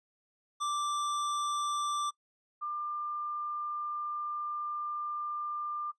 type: tone pair in turn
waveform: square / sine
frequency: 1174.7 / 1195.2 Hz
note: D6 / D6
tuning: 0 / +30 cents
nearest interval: unison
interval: 30 cents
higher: second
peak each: -31 / -33 dBFS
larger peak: first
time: 0.6-2.11 / 2.61-5.92 s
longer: second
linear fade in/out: 20 ms
effects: noise-tail reverb RT60 0.1 s tail -23 dB re dry + resampled to 22050 Hz